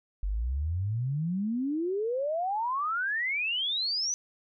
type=exponential sweep; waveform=sine; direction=up; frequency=45.77 to 6100 Hz; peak=-27 dBFS; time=0.23-4.14 s; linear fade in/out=0 ms; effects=none